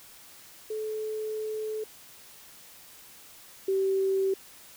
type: tone pair in turn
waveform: sine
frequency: 432.7 / 385.7 Hz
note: A4 / G4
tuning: -29 / -28 cents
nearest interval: major second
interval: 199 cents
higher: first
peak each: -30 / -23 dBFS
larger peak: second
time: 0.7-1.84 / 3.68-4.34 s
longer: first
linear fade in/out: 5 ms
effects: white hiss -51 dBFS RMS until 4.76 s